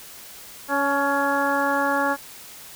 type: harmonic tone with a mistuned harmonic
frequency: 279.5 Hz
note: C#4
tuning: 14 cents sharp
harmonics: 1 / 2 / 3 / 4 / 5 / 6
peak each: -27 / -26 / -25 / -27 / -27 / -27 dBFS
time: 0.68-2.17 s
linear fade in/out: 50 ms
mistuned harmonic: 3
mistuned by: +23 cents
effects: white hiss -42 dBFS RMS until 2.75 s